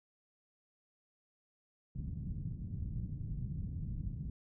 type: low-pass noise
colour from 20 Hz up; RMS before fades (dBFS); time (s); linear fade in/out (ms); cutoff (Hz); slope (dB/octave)
white; -40; 1.95-4.3; 2; 160; 24
effects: none